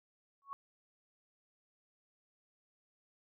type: tone with exponential growth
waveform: sine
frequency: 1108.7 Hz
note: C#6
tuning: in tune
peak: -36 dBFS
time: 0.42-0.53 s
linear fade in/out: 0 ms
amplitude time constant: 23 ms
effects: none